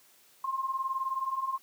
sine beating tone pair, 1046.5 / 1065.5 Hz, C6 / C6, 0 / +31 cents, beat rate 19 Hz, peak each -35 / -31 dBFS, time 0.44-1.58 s, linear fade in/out 5 ms, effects white hiss -61 dBFS RMS until 1.62 s + high-pass 150 Hz 12 dB/octave

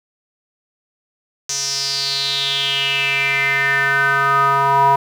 square tone with band-pass filter sweep, 138.59 Hz, C#3, in tune, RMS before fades -17 dBFS, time 1.49-4.96 s, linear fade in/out 5 ms, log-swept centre 6100 to 920 Hz, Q 6.2, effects 7-bit

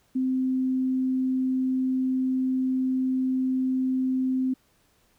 sine tone, 259.3 Hz, C4, 15 cents flat, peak -22 dBFS, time 0.15-4.54 s, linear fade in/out 10 ms, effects pink hiss -65 dBFS RMS until 5.18 s

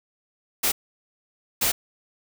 white noise bursts at uneven times, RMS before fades -22 dBFS, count 2, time 0.63-0.72 / 1.61-1.72 s, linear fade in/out 10 ms, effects none

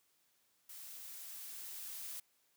blue noise with level ramp, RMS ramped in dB -51 to -45 dBFS, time 0.69-2.2 s, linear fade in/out 5 ms, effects white hiss -75 dBFS RMS until 2.56 s + high-pass 100 Hz 12 dB/octave

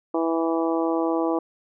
harmonic tone, 164.5 Hz, E3, 3 cents flat, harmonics 2 / 3 / 4 / 5 / 6 / 7, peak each -23 / -27 / -29 / -31 / -33 / -34 dBFS, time 0.14-1.39 s, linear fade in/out 5 ms, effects none

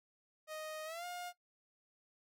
sawtooth tone with pitch glide, 622.3 to 710.7 Hz, D#5 to F5, 0 to +30 cents, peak -39 dBFS, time 0.47-1.33 s, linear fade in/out 50 ms, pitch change +230 cents, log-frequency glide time 0.85-1.05 s, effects noise-tail reverb RT60 0.1 s tail -17 dB re dry

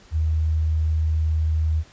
sine tone, 78.8 Hz, D#2, 23 cents sharp, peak -18 dBFS, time 0.11-1.84 s, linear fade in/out 50 ms, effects pink hiss -51 dBFS RMS until 1.92 s + resampled to 16000 Hz

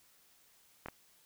clicks, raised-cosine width 0.5 ms, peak -26 dBFS, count 2, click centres 0.86 / 0.885 s, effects white hiss -66 dBFS RMS until 1.25 s

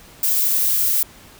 violet noise, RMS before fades -18 dBFS, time 0.23-1.03 s, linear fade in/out 2 ms, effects pink hiss -45 dBFS RMS until 1.39 s

